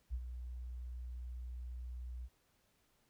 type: tone with ADSR envelope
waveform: sine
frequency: 61.3 Hz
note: B1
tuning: 12 cents flat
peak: -34 dBFS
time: 0.1-2.29 s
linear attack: 37 ms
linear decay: 57 ms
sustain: -8 dB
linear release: 45 ms
effects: pink hiss -75 dBFS RMS until 3.09 s